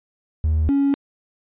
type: tone pair in turn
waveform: triangle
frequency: 78.3 / 279 Hz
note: D#2 / C#4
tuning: +11 / +11 cents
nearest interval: octave + minor seventh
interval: 2200 cents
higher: second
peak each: -13 / -12 dBFS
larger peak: second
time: 0.44-0.69 / 0.69-0.94 s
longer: neither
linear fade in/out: 0 ms
effects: tanh soft clip ceiling -11 dBFS + resampled to 8000 Hz